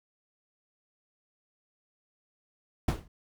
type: noise with exponential decay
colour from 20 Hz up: brown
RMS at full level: -21 dBFS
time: 2.88-3.08 s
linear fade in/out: 5 ms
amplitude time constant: 43 ms
effects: none